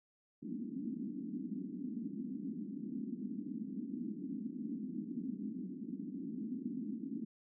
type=band-pass noise; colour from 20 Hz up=pink; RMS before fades=-42 dBFS; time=0.42-7.25 s; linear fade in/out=10 ms; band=200 to 290 Hz; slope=48 dB/octave; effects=none